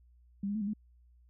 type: tone with pitch steps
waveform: sine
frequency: 198.6 / 204.2 / 218.4 / 200 / 212.5 Hz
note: G3 / G#3 / A3 / G3 / G#3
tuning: +23 / -29 / -13 / +35 / +40 cents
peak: -31 dBFS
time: 0.43-0.735 s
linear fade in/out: 5 ms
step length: 61 ms
effects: added 60 Hz sine -59 dBFS peak until 1.29 s